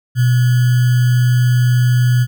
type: tone with sample-and-hold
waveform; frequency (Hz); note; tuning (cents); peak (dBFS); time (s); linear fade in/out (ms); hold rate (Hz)
sine; 123.47; B2; 0; -9; 0.15-2.27; 50; 1575
effects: none